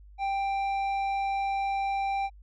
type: tone with low-pass filter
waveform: square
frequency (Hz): 787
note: G5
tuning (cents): +7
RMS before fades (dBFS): -29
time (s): 0.18-2.3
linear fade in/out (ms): 50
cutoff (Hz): 2300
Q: 0.85
effects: added 50 Hz sine -48 dBFS peak until 2.42 s